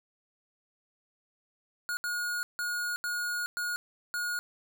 square tone bursts at uneven times, 1440 Hz, F#6, 47 cents flat, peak -31 dBFS, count 6, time 1.89-1.97 / 2.04-2.43 / 2.59-2.96 / 3.04-3.46 / 3.57-3.76 / 4.14-4.39 s, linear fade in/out 0 ms, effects none

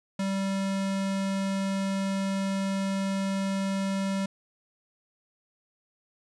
square tone, 194.5 Hz, G3, 13 cents flat, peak -27 dBFS, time 0.19-4.26 s, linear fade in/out 5 ms, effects resampled to 22050 Hz + 10-bit

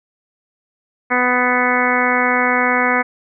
harmonic tone with a mistuned harmonic, 248.8 Hz, B3, 13 cents sharp, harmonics 1 / 2 / 3 / 4 / 5 / 6 / 7 / 8 / 9, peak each -22 / -22 / -22 / -22 / -22 / -22 / -22 / -22 / -22 dBFS, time 1.1-3.03 s, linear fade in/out 20 ms, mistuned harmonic 9, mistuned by -26 cents, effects none

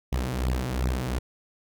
sawtooth beating tone pair, 61.74 / 64.44 Hz, B1 / C2, 0 / -26 cents, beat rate 2.7 Hz, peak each -24 dBFS, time 0.12-1.19 s, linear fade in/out 10 ms, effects none

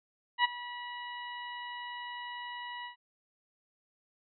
20% pulse tone with ADSR envelope, 971 Hz, B5, 30 cents flat, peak -16 dBFS, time 0.38-2.96 s, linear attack 64 ms, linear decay 18 ms, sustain -18 dB, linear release 110 ms, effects resampled to 11025 Hz

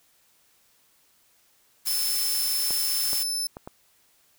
blue noise, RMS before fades -29 dBFS, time 1.85-3.24 s, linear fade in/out 20 ms
25% pulse tone, 5274 Hz, E8, in tune, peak -21 dBFS, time 1.87-3.47 s, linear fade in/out 2 ms
clicks, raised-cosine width 1 ms, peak -23 dBFS, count 4, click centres 2.707 / 3.132 / 3.569 / 3.675 s
effects white hiss -63 dBFS RMS until 4.38 s

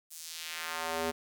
square tone with high-pass filter sweep, 81.9 Hz, E2, 11 cents flat, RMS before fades -37 dBFS, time 0.1-1.12 s, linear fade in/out 20 ms, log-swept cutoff 8800 to 330 Hz, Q 1.1, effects none

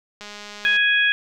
click train, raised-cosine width 0.2 ms, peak -20 dBFS, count 116, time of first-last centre 0.21-0.766 s, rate 207 Hz
harmonic tone, 830.6 Hz, G#5, in tune, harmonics 2 / 3 / 4, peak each -17 / -21 / -23 dBFS, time 0.65-1.12 s, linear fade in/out 0 ms
effects none

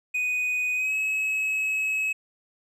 triangle tone with pitch glide, 2489 to 2569 Hz, D#7 to E7, 0 to -45 cents, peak -22 dBFS, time 0.14-2.13 s, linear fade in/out 10 ms, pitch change +55 cents, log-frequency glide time 0.75-0.94 s, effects none

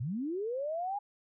sine linear sweep, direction up, 105 to 830.6 Hz, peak -32 dBFS, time 0-0.99 s, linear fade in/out 10 ms, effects none

